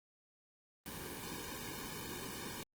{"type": "noise with comb filter", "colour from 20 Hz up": "pink", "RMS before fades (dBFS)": -45, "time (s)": [0.86, 2.63], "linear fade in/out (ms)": 0, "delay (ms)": 1.5, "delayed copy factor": -0.9, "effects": ["Opus 24 kbps"]}